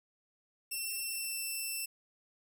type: tone with pitch glide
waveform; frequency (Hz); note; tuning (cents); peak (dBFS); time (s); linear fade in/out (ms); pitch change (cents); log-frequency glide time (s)
5% pulse; 2696 to 2676; E7 to E7; +38 to +25; -27; 0.71-1.86; 10; -13; 1.06-1.49
effects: none